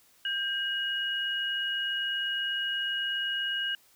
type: tone pair together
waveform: sine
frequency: 1590.2 / 2893 Hz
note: G6 / F#7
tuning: +24 / -40 cents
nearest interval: minor seventh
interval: 1036 cents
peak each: -32 / -30 dBFS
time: 0.25-3.75 s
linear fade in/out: 2 ms
effects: white hiss -62 dBFS RMS until 3.95 s